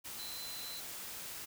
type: tone in noise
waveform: sine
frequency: 4051 Hz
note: B7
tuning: 43 cents sharp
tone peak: -45 dBFS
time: 0.18-0.81 s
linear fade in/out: 20 ms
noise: white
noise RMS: -45 dBFS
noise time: 0.04-1.46 s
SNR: -3 dB
effects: none